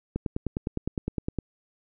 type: click train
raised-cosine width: 3 ms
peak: -15 dBFS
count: 13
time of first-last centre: 0.16-1.387 s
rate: 9.78 Hz
effects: none